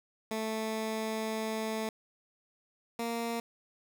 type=tone pair in turn; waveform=15% pulse; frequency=220 / 232.4 Hz; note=A3 / A#3; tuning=0 / -5 cents; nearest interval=minor second; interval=95 cents; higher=second; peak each=-26 dBFS; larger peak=neither; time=0.31-1.89 / 2.99-3.4 s; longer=first; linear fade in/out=2 ms; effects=none